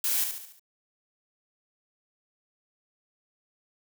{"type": "noise with echo", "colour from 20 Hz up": "blue", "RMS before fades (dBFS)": -27, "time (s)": [0.04, 0.24], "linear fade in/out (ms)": 2, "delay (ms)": 71, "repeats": 5, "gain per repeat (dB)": -6, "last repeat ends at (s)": 0.595, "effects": []}